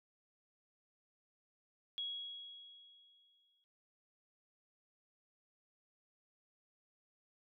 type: tone with exponential decay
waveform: sine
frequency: 3322 Hz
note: G#7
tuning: in tune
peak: -37 dBFS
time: 1.98-3.64 s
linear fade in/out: 0 ms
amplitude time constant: 360 ms
effects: none

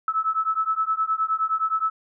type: beating tone pair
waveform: sine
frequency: 1300 / 1309.6 Hz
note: E6 / E6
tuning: -24 / -12 cents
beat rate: 9.6 Hz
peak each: -24 / -24 dBFS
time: 0.08-1.9 s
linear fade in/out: 2 ms
effects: none

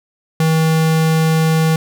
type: tone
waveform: square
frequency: 160 Hz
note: D#3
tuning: 49 cents sharp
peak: -12 dBFS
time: 0.4-1.76 s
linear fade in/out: 2 ms
effects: none

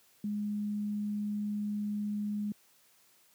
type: tone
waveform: sine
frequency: 207.7 Hz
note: G#3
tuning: in tune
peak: -31 dBFS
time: 0.24-2.52 s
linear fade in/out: 2 ms
effects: white hiss -65 dBFS RMS until 3.34 s + high-pass 100 Hz 12 dB/octave

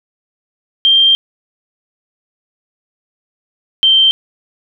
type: tone pair in turn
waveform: sine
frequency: 3173 / 3131 Hz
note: G7 / G7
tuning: +20 / -3 cents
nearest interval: unison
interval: 23 cents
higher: first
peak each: -6 dBFS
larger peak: neither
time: 0.85-1.15 / 3.83-4.11 s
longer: first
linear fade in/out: 0 ms
effects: none

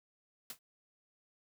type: noise with exponential decay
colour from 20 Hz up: white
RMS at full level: -39 dBFS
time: 0.5-0.59 s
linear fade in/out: 2 ms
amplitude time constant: 19 ms
effects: none

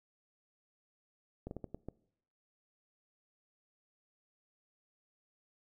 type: slowing click train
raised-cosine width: 2 ms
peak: -28 dBFS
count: 6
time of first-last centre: 1.47-1.886 s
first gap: 41 ms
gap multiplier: 1.36
effects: noise-tail reverb RT60 0.7 s tail -22 dB re dry

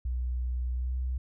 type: tone with pitch glide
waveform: sine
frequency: 61.8 to 63.39 Hz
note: B1 to B1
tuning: +2 to +46 cents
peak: -28 dBFS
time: 0.05-1.18 s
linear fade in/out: 5 ms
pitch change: +44 cents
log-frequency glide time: 0.74-0.94 s
effects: none

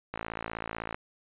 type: click train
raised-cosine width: 0.5 ms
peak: -19 dBFS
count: 46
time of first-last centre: 0.14-0.945 s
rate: 55.9 Hz
effects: resampled to 8000 Hz

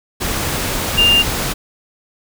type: tone in noise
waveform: sine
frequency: 2800 Hz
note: F7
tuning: 4 cents sharp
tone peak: -9 dBFS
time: 0.97-1.23 s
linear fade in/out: 20 ms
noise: pink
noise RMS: -20 dBFS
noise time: 0.2-1.54 s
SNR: +8 dB
effects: none

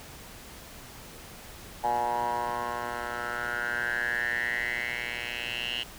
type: tone with band-pass filter sweep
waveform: 10% pulse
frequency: 120 Hz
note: B2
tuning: 49 cents flat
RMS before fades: -31 dBFS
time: 1.83-5.84 s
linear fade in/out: 20 ms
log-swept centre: 840 to 2900 Hz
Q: 8.1
effects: pink hiss -46 dBFS RMS until 5.98 s

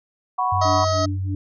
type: chord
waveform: sine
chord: F# suspended fourth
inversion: none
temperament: just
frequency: 740 / 986.7 / 1110 Hz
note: F#5 / B5 / C#6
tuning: 0 / -2 / +2 cents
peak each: -23 dBFS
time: 0.38-0.85 s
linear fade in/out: 10 ms
type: tone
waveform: sine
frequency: 94.5 Hz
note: F#2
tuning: 37 cents sharp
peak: -22 dBFS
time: 0.52-1.35 s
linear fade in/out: 5 ms
type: harmonic tone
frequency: 637 Hz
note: D#5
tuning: 41 cents sharp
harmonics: 1 / 2 / 3 / 5 / 6 / 7 / 8 / 9 / 10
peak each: -21 / -24 / -37 / -40 / -39 / -32 / -33 / -42 / -35 dBFS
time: 0.61-1.06 s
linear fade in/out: 10 ms
type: tone with tremolo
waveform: sine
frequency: 293.7 Hz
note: D4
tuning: in tune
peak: -25 dBFS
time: 0.65-1.35 s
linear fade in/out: 2 ms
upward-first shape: sine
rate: 3.1 Hz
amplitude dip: 100%
effects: none

